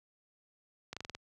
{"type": "slowing click train", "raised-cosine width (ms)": 0.2, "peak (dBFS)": -23, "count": 6, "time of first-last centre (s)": [0.93, 1.15], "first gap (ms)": 36, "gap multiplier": 1.1, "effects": ["high-pass 60 Hz 12 dB/octave"]}